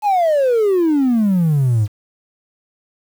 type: exponential sweep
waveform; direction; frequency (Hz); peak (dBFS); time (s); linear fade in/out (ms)
triangle; down; 865 to 100; -9; 0.02-1.88; 50
effects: tanh soft clip ceiling -7 dBFS + 7-bit